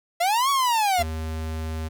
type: linear two-way sweep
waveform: 45% pulse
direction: up then down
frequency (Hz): 662 to 1133 to 671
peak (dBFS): -19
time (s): 0.2-1.03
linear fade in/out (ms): 10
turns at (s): 0.5
type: tone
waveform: square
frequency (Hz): 79.6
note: D#2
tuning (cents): +40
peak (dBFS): -28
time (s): 0.98-1.89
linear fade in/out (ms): 20
effects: none